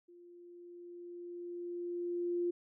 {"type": "tone with level ramp", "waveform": "sine", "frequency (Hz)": 349.2, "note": "F4", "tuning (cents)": 0, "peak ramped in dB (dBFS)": [-55, -30], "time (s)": [0.08, 2.51], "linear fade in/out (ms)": 10, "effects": []}